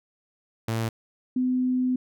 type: tone pair in turn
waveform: sawtooth / sine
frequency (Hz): 113.1 / 253.6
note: A2 / B3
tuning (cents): +48 / +46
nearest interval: octave + major second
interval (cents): 1398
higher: second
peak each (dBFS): -21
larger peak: neither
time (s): 0.68-0.89 / 1.36-1.96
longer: second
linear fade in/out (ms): 5
effects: none